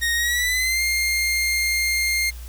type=tone with pitch glide; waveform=sawtooth; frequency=1864.7 to 2117 Hz; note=A#6 to C7; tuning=0 to +20 cents; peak=-16 dBFS; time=0.01-2.31 s; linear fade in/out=20 ms; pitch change=+220 cents; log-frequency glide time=0.15-0.82 s; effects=added 60 Hz sine -33 dBFS peak until 2.48 s + white hiss -46 dBFS RMS until 2.48 s